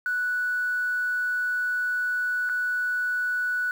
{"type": "tone with dropouts", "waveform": "triangle", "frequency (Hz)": 1480, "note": "F#6", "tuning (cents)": 0, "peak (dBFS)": -20, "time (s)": [0.06, 3.71], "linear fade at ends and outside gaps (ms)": 1, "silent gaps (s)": [2.491, 2.496], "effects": ["tanh soft clip ceiling -21 dBFS", "8-bit"]}